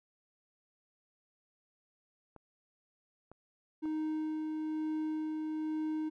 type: clicks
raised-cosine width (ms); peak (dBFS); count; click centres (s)
1; -37; 3; 2.363 / 3.316 / 3.856
type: tone with tremolo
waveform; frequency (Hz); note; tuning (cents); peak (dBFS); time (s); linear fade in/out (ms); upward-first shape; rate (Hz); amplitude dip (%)
triangle; 311.1; D#4; 0; -30; 3.82-6.1; 20; sine; 1.1; 25
effects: none